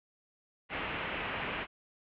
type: low-pass noise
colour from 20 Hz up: white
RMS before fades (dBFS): -37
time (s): 0.69-1.67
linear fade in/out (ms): 50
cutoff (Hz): 2900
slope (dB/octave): 48
effects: none